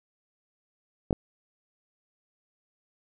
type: clicks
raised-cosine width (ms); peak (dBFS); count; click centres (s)
2; -12; 2; 1.108 / 1.128
effects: none